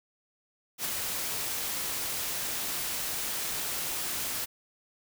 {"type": "noise with ADSR envelope", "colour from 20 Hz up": "white", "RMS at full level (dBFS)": -30, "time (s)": [0.78, 4.46], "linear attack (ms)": 68, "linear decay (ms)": 10, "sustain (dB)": -3, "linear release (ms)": 22, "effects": []}